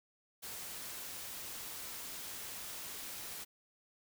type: noise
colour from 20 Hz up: white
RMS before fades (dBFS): -45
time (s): 0.42-3.45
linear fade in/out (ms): 20
effects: none